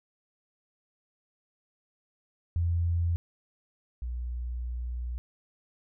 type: tone pair in turn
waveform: sine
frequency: 85.2 / 60.61 Hz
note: F2 / B1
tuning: -42 / -32 cents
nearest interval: tritone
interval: 590 cents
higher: first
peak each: -24 / -31 dBFS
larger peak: first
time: 2.56-3.16 / 4.02-5.18 s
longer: second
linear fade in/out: 0 ms
effects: none